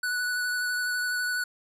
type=tone with vibrato; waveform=square; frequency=1480 Hz; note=F#6; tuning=in tune; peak=-27 dBFS; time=0.03-1.44 s; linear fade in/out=5 ms; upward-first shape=sine; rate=12 Hz; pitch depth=14 cents each way; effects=resampled to 32000 Hz